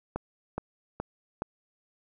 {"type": "click train", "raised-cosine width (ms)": 1, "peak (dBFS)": -17, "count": 4, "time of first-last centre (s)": [0.16, 1.421], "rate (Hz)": 2.38, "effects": []}